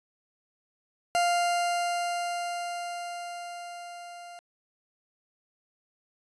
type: tone with level ramp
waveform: 40% pulse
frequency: 698.5 Hz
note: F5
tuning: in tune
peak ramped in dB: -21 to -42 dBFS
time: 1.15-4.39 s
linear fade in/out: 0 ms
effects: resampled to 24000 Hz